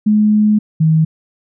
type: tone pair in turn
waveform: sine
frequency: 211.8 / 158.67 Hz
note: G#3 / D#3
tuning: +34 / +34 cents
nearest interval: perfect fourth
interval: 500 cents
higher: first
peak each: -8 dBFS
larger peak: neither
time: 0.06-0.59 / 0.8-1.05 s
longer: first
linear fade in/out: 10 ms
effects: none

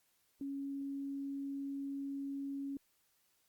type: tone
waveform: sine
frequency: 277.2 Hz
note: C#4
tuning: in tune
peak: -38 dBFS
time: 0.41-2.77 s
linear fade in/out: 2 ms
effects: white hiss -75 dBFS RMS until 3.48 s + Opus 48 kbps

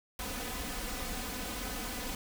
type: noise with comb filter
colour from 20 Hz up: pink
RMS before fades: -38 dBFS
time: 0.19-2.15 s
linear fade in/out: 2 ms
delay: 4 ms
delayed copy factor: +0.75
effects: none

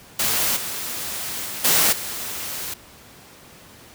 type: noise with level steps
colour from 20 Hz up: white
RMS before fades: -21 / -29 / -31 / -17 / -30 dBFS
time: 0.19-2.74 s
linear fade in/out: 5 ms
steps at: 0.56 / 1.45 / 1.64 / 1.92 s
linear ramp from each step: 10 ms
effects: pink hiss -46 dBFS RMS until 3.94 s + high-pass 60 Hz 12 dB/octave

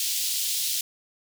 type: high-pass noise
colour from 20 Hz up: pink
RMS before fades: -27 dBFS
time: 0-0.81 s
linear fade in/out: 2 ms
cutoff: 3400 Hz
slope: 24 dB/octave
effects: none

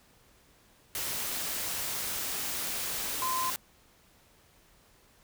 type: tone in noise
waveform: sine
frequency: 1031 Hz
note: C6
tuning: 26 cents flat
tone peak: -29 dBFS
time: 3.22-3.5 s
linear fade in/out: 0 ms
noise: white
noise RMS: -34 dBFS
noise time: 0.95-3.56 s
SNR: +2 dB
effects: pink hiss -62 dBFS RMS until 5.23 s

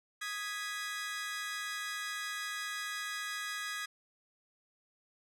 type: chord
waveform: sawtooth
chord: G# minor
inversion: second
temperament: equal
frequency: 1244.5 / 1661.2 / 1975.5 Hz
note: D#6 / G#6 / B6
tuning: 0 / 0 / 0 cents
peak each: -39 / -36 / -39 dBFS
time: 0.21-3.86 s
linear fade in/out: 10 ms
effects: low-pass 11000 Hz 12 dB/octave

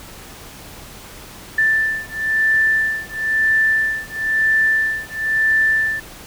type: beating tone pair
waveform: sine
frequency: 1767 / 1768 Hz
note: A6 / A6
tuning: +7 / +8 cents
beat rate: 1 Hz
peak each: -18 dBFS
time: 1.58-6 s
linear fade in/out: 5 ms
effects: pink hiss -38 dBFS RMS until 6.26 s

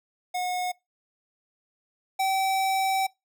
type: tone pair in turn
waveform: square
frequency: 726 / 769.2 Hz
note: F#5 / G5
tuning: -33 / -33 cents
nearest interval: minor second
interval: 100 cents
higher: second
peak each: -27 / -23 dBFS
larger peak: second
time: 0.34-0.72 / 2.19-3.07 s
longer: second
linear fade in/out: 10 ms
effects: noise-tail reverb RT60 0.2 s tail -23 dB re dry

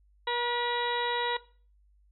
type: harmonic tone with a mistuned harmonic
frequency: 480 Hz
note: B4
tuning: 49 cents flat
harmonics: 1 / 2 / 3 / 4 / 5 / 6 / 7 / 8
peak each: -34 / -30 / -40 / -36 / -45 / -43 / -41 / -36 dBFS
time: 0.27-1.37 s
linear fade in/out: 5 ms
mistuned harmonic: 4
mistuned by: +16 cents
effects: noise-tail reverb RT60 0.4 s tail -17 dB re dry + added 50 Hz sine -60 dBFS peak until 2.11 s

